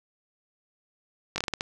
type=slowing click train; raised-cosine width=0.2 ms; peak=-11 dBFS; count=7; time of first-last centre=1.36-1.609 s; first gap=20 ms; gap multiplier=1.29; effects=none